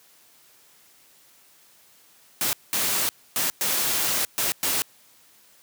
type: noise bursts at uneven times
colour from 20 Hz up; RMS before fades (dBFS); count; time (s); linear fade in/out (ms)
white; -24; 6; 2.41-2.53 / 2.73-3.09 / 3.36-3.5 / 3.61-4.25 / 4.38-4.52 / 4.63-4.82; 0
effects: white hiss -56 dBFS RMS until 5.62 s + high-pass 100 Hz 12 dB/octave